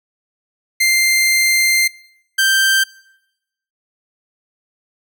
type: tone pair in turn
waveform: sawtooth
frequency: 2093 / 1568 Hz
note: C7 / G6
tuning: 0 / 0 cents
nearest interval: perfect fourth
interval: 500 cents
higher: first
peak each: -8 dBFS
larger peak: neither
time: 0.8-1.88 / 2.38-2.84 s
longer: first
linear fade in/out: 10 ms
effects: noise-tail reverb RT60 0.9 s tail -24 dB re dry